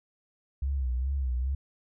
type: tone with vibrato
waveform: sine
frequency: 65.3 Hz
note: C2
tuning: 3 cents flat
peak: -26 dBFS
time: 0.62-1.55 s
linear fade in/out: 5 ms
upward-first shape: sine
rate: 2.4 Hz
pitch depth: 110 cents each way
effects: none